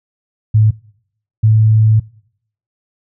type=tone pair in turn; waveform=sine; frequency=108.3 / 109.37 Hz; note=A2 / A2; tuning=-27 / -10 cents; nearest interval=unison; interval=17 cents; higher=second; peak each=-6 dBFS; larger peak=neither; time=0.54-0.71 / 1.43-2 s; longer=second; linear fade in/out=10 ms; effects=noise-tail reverb RT60 0.7 s tail -24 dB re dry